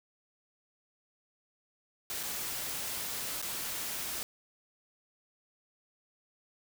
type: noise with dropouts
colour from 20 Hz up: white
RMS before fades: -37 dBFS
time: 2.1-4.23 s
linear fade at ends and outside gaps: 0 ms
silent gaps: 2.23-2.234 / 3.416-3.425 s
effects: none